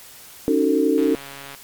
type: chord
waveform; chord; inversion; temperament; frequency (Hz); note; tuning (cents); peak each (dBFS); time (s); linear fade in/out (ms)
sine; D# half-diminished seventh; third; just; 280 / 311.1 / 373.4 / 448; C#4 / D#4 / F#4 / A4; +18 / 0 / +16 / +31; -20 / -20 / -24 / -20; 0.48-1.15; 0
type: click train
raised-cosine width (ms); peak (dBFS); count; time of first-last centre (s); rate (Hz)
0.3; -21; 80; 0.98-1.548; 139
effects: white hiss -43 dBFS RMS until 1.63 s + MP3 96 kbps